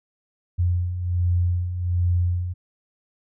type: beating tone pair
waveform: sine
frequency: 87.31 / 88.61 Hz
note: F2 / F2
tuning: 0 / +26 cents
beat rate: 1.3 Hz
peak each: -27 / -20 dBFS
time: 0.58-2.54 s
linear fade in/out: 20 ms
effects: none